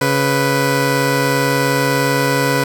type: tone pair together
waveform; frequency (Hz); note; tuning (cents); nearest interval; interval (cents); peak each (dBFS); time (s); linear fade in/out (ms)
15% pulse; 138.7 / 494.3; C#3 / B4; +1 / +1; octave + minor seventh; 2200; -10; 0.01-2.64; 5
effects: none